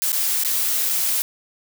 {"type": "noise with dropouts", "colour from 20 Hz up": "blue", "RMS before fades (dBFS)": -21, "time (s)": [0.02, 1.22], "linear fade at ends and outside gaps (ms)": 0, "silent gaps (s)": [[0.12, 0.129], [0.436, 0.448], [0.892, 0.896]], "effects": []}